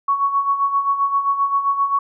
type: tone with tremolo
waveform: sine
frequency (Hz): 1114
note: C#6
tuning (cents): +8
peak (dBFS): -13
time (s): 0.08-1.99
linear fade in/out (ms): 5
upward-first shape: sine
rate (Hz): 7.6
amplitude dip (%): 65
effects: none